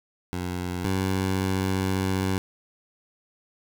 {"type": "tone pair in turn", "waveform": "15% pulse", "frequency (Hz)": [89.6, 94.93], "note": ["F2", "F#2"], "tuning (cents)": [45, 45], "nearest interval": "minor second", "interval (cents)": 100, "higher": "second", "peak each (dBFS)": [-22, -17], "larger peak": "second", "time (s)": [[0.33, 0.85], [0.85, 2.38]], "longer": "second", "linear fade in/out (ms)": 0, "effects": []}